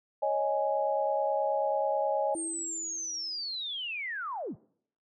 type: chord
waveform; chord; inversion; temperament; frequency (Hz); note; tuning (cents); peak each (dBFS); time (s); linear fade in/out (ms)
sine; C# suspended second; none; just; 554.4 / 623.7 / 831.5; C#5 / D#5 / G#5; 0 / +4 / +2; -30; 0.22-2.35; 10
type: linear sweep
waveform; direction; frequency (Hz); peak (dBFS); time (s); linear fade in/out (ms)
sine; down; 8870 to 77.3; -33; 2.34-4.56; 50
type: tone with exponential decay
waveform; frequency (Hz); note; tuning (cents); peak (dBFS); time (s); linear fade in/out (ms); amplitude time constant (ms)
sine; 329.1; E4; -3; -33; 2.35-3.6; 1; 270
effects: noise-tail reverb RT60 0.6 s tail -21 dB re dry